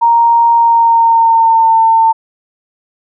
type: tone with pitch glide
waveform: sine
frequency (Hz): 932.3 to 900.5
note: A#5 to A5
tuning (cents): 0 to +40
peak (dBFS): -5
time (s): 0.01-2.13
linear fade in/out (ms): 20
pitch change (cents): -60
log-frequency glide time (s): 0.54-1.73
effects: none